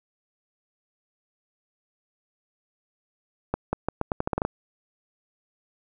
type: accelerating click train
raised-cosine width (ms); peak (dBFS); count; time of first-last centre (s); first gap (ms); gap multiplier
1; -10; 11; 3.54-4.45; 190; 0.82
effects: none